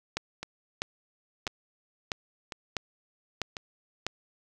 two click trains, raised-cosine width 0.2 ms, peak -12 / -19 dBFS, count 7 / 4, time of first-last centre 0.17-4.066 / 0.43-3.568 s, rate 1.54 / 0.956 Hz, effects none

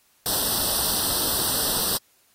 white noise with comb filter, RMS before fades -24 dBFS, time 0.26-1.97 s, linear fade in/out 0 ms, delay 0.22 ms, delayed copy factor +0.95, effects white hiss -62 dBFS RMS until 2.34 s + AAC 48 kbps

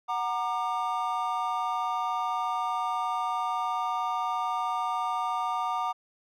triangle chord, Gb augmented, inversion none, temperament equal with one note detuned, 740 / 932.3 / 1198.6 Hz, Gb5 / Bb5 / D6, 0 / 0 / +35 cents, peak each -30 / -30 / -29 dBFS, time 0.08-5.93 s, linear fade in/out 20 ms, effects none

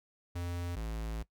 square tone pair in turn, 87.31 / 55 Hz, F2 / A1, 0 / 0 cents, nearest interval minor sixth, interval 800 cents, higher first, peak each -36 / -36 dBFS, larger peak neither, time 0.35-0.76 / 0.76-1.23 s, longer second, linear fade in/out 10 ms, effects noise-tail reverb RT60 0.1 s tail -18 dB re dry

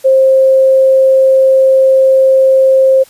sine tone, 530 Hz, C5, 22 cents sharp, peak -4 dBFS, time 0.04-3.04 s, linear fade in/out 20 ms, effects white hiss -42 dBFS RMS until 3.09 s + resampled to 32000 Hz

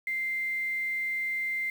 sine tone with quantisation, 2090 Hz, C7, 2 cents flat, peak -28 dBFS, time 0.07-1.7 s, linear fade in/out 2 ms, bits 8, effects none

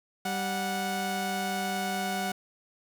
sawtooth tone pair together, 194.88 / 735 Hz, G3 / F#5, -10 / -12 cents, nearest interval octave + major seventh, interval 2298 cents, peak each -29 / -27 dBFS, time 0.25-2.32 s, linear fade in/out 5 ms, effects none

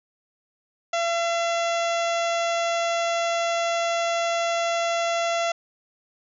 harmonic tone, 678 Hz, E5, 49 cents sharp, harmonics 1 / 2 / 3 / 4 / 5 / 6 / 7 / 8 / 9 / 10, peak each -23 / -30 / -33 / -34 / -35 / -42 / -44 / -43 / -40 / -41 dBFS, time 0.93-5.52 s, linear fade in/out 5 ms, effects none

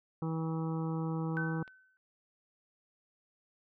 harmonic tone, 161.6 Hz, E3, 34 cents flat, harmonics 1 / 2 / 3 / 5 / 6 / 7 / 8, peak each -33 / -39 / -43 / -47 / -49 / -50 / -51 dBFS, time 0.22-1.63 s, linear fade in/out 2 ms
sine tone with exponential decay, 1520 Hz, F#6, 46 cents sharp, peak -32 dBFS, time 1.37-1.97 s, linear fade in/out 0 ms, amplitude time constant 130 ms
click, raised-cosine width 0.3 ms, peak -36 dBFS, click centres 1.678 s
effects none

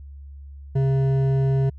sine tone with hard clipping, 135 Hz, C#3, 45 cents flat, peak -19 dBFS, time 0.75-1.7 s, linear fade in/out 10 ms, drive 9 dB, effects added 70 Hz sine -37 dBFS peak until 1.78 s

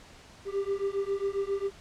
triangle beating tone pair, 392 / 399.4 Hz, G4 / G4, 0 / +32 cents, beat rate 7.4 Hz, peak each -29 dBFS, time 0.45-1.71 s, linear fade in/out 50 ms, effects pink hiss -52 dBFS RMS until 1.8 s + low-pass 7000 Hz 12 dB/octave

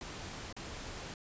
pink noise with dropouts, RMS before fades -44 dBFS, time 0.01-1.14 s, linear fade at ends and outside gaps 2 ms, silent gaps 0.527-0.565 s, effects resampled to 16000 Hz

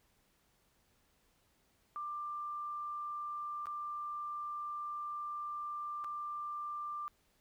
sine tone with dropouts, 1186 Hz, D6, 17 cents sharp, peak -38 dBFS, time 1.96-7.08 s, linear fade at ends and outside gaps 0 ms, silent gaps 3.657-3.669 / 6.041-6.045 s, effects pink hiss -73 dBFS RMS until 7.4 s

